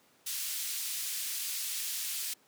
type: band-pass noise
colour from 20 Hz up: white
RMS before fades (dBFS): -36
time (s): 0.26-2.34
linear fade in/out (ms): 10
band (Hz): 2700 to 16000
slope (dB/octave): 12
effects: pink hiss -65 dBFS RMS until 2.47 s + high-pass 200 Hz 12 dB/octave